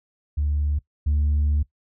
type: tone pair in turn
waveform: sine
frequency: 73.42 / 73.79 Hz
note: D2 / D2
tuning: 0 / +9 cents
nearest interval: unison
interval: 9 cents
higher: second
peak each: -19 / -16 dBFS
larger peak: second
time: 0.37-0.79 / 1.06-1.63 s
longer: second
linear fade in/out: 10 ms
effects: noise-tail reverb RT60 0.1 s tail -19 dB re dry + tanh soft clip ceiling -16 dBFS